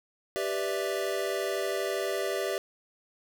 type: chord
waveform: square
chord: E minor seventh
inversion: first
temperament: equal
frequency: 392 / 493.9 / 587.3 / 659.3 Hz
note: G4 / B4 / D5 / E5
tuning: 0 / 0 / 0 / 0 cents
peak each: -33 / -37 / -35 / -36 dBFS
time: 0.36-2.58 s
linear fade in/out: 0 ms
effects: none